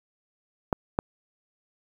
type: clicks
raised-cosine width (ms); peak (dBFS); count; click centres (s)
1; -9; 2; 0.728 / 0.989
effects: 7-bit